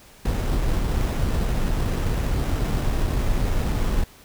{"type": "noise with sample-and-hold", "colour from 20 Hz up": "brown", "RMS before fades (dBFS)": -22, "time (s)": [0.25, 4.04], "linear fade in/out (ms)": 5, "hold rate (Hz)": 4410, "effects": ["pink hiss -49 dBFS RMS until 4.24 s"]}